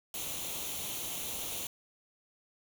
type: noise with comb filter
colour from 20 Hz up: white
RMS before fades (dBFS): -38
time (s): 0.14-1.67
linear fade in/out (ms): 2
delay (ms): 0.3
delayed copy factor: +0.65
effects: none